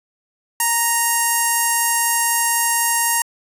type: tone with notch filter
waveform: 5% pulse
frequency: 932 Hz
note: A#5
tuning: 1 cent flat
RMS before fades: -18 dBFS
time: 0.6-3.22 s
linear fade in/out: 2 ms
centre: 3900 Hz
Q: 0.51
effects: resampled to 32000 Hz